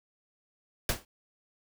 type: noise with exponential decay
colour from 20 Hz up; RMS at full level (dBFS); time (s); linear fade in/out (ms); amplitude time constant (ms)
pink; -24; 0.89-1.05; 2; 33
effects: none